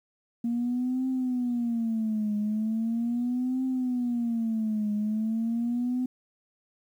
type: tone with vibrato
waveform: sine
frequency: 233.1 Hz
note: A#3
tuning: in tune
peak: -24 dBFS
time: 0.44-6.06 s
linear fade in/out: 5 ms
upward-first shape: triangle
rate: 0.39 Hz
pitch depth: 200 cents each way
effects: tanh soft clip ceiling -21 dBFS + 10-bit